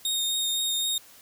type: tone with vibrato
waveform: sawtooth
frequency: 3700 Hz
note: A#7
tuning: 14 cents flat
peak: -22 dBFS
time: 0.05-0.98 s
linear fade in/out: 2 ms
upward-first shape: triangle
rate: 3.9 Hz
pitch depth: 16 cents each way
effects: white hiss -52 dBFS RMS until 1.21 s